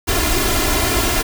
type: noise with comb filter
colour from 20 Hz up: pink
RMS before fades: -17 dBFS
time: 0.07-1.23 s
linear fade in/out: 20 ms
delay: 2.9 ms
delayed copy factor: +0.8
effects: none